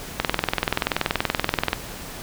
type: click train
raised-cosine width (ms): 0.3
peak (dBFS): -3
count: 33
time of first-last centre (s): 0.2-1.731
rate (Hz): 20.9
effects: pink hiss -36 dBFS RMS until 2.22 s